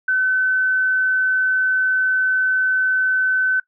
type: tone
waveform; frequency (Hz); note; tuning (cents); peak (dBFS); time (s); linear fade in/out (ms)
sine; 1519; F#6; +45; -15; 0.08-3.6; 5
effects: noise-tail reverb RT60 0.1 s tail -20 dB re dry